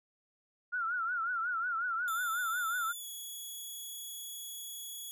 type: tone with vibrato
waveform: sine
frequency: 1400 Hz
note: F6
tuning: 4 cents sharp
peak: -31 dBFS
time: 0.72-2.93 s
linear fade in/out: 20 ms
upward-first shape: triangle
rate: 5.5 Hz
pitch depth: 130 cents each way
type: tone with pitch glide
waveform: 5% pulse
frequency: 3545 to 3367 Hz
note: A7 to G#7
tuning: +12 to +23 cents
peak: -34 dBFS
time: 2.08-5.11 s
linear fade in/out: 0 ms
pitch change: -89 cents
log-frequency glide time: 2.9-3.05 s
effects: none